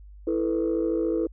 sine chord, E suspended fourth, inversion none, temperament equal, 329.6 / 440 / 493.9 Hz, E4 / A4 / B4, 0 / 0 / 0 cents, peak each -24 / -27 / -28 dBFS, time 0.27-1.27 s, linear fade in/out 5 ms, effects tanh soft clip ceiling -16 dBFS + added 50 Hz sine -43 dBFS peak until 1.32 s

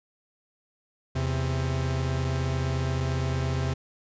45% pulse tone pair together, 83 / 131.75 Hz, E2 / C3, +12 / +12 cents, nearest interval minor sixth, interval 800 cents, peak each -29 / -27 dBFS, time 1.15-3.74 s, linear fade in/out 10 ms, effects resampled to 16000 Hz

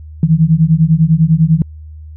sine beating tone pair, 155.56 / 165.56 Hz, D#3 / E3, 0 / +8 cents, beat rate 10 Hz, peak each -10 dBFS, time 0.23-1.62 s, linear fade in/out 2 ms, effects added 77 Hz sine -29 dBFS peak until 2.16 s

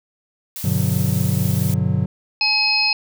blue noise, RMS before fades -30 dBFS, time 0.56-1.74 s, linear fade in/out 0 ms
triangle chord, G major seventh, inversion none, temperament just, 98 / 122.5 / 147 / 183.75 Hz, G2 / B2 / D3 / F#3, 0 / -14 / +2 / -12 cents, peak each -20 dBFS, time 0.64-2.06 s, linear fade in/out 5 ms
harmonic tone, 849 Hz, G#5, 38 cents sharp, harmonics 1 / 3 / 5 / 6, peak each -27 / -19 / -21 / -19 dBFS, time 2.41-2.93 s, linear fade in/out 2 ms
effects none

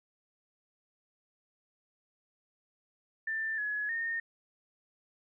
sine tone with pitch steps, 1780 / 1691 / 1834 Hz, A6 / G#6 / A#6, +20 / +31 / -29 cents, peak -31 dBFS, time 3.27-4.2 s, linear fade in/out 5 ms, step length 310 ms, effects none

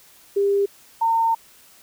sine tone pair in turn, 400 / 910.5 Hz, G4 / A#5, +35 / -41 cents, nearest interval octave + major second, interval 1424 cents, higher second, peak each -16 dBFS, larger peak neither, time 0.36-0.66 / 1.01-1.35 s, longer second, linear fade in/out 10 ms, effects white hiss -51 dBFS RMS until 1.82 s

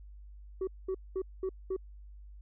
sine tone bursts, 378.3 Hz, F#4, 38 cents sharp, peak -28 dBFS, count 5, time 0.61-1.765 s, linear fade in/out 5 ms, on 63 ms, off 210 ms, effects tanh soft clip ceiling -29 dBFS + added 50 Hz sine -47 dBFS peak until 2.41 s

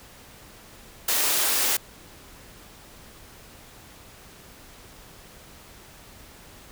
white high-pass noise, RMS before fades -23 dBFS, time 1.08-1.77 s, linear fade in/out 5 ms, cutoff 270 Hz, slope 24 dB/octave, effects pink hiss -48 dBFS RMS until 6.71 s

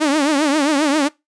sawtooth tone with vibrato, 293.7 Hz, D4, in tune, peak -10 dBFS, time 0-1.09 s, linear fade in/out 20 ms, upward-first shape triangle, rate 7.5 Hz, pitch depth 160 cents each way, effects noise-tail reverb RT60 0.2 s tail -22 dB re dry + resampled to 22050 Hz

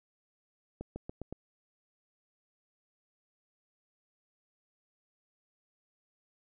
accelerating click train, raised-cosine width 2 ms, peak -26 dBFS, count 5, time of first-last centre 0.81-1.326 s, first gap 150 ms, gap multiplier 0.9, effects none

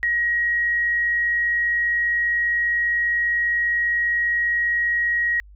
sine tone, 1895 Hz, A#6, 28 cents sharp, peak -18 dBFS, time 0.03-5.4 s, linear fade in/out 0 ms, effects added 50 Hz sine -43 dBFS peak until 5.55 s

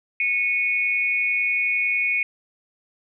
sine tone pair together, 2201 / 2470 Hz, C#7 / D#7, -13 / -13 cents, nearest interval major second, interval 200 cents, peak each -22 dBFS, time 0.2-2.23 s, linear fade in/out 2 ms, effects none

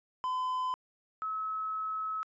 triangle / sine tone pair in turn, 1017 / 1289.9 Hz, C6 / E6, -50 / -38 cents, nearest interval major third, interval 412 cents, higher second, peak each -28 / -32 dBFS, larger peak first, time 0.24-0.74 / 1.22-2.23 s, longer second, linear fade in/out 0 ms, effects resampled to 16000 Hz

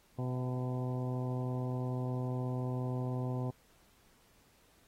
harmonic tone with a mistuned harmonic, 126.2 Hz, B2, 38 cents sharp, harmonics 1 / 2 / 3 / 4 / 5 / 6 / 7 / 8, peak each -34 / -40 / -44 / -46 / -48 / -50 / -51 / -52 dBFS, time 0.18-3.51 s, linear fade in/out 10 ms, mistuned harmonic 5, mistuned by +32 cents, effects pink hiss -67 dBFS RMS until 4.87 s + AAC 48 kbps

